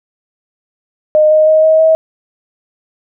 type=tone with pitch steps; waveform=sine; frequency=614 / 620.4 / 626.9 / 633.5 / 640.1 Hz; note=D#5 / D#5 / D#5 / D#5 / D#5; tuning=-23 / -5 / +13 / +31 / +49 cents; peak=-5 dBFS; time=1.15-1.95 s; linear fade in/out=0 ms; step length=160 ms; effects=none